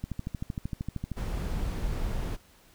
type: click train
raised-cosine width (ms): 5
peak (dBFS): -20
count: 15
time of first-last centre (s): 0.04-1.117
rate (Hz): 13
type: noise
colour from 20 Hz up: brown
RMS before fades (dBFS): -31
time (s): 1.16-2.37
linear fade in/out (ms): 20
effects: pink hiss -59 dBFS RMS until 2.74 s